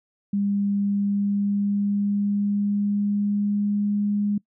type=tone with pitch glide; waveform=sine; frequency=201.2 to 205.3 Hz; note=G3 to G#3; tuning=+45 to -20 cents; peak=-20 dBFS; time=0.33-4.38 s; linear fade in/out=5 ms; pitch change=+35 cents; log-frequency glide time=0.84-3.92 s; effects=noise-tail reverb RT60 0.1 s tail -23 dB re dry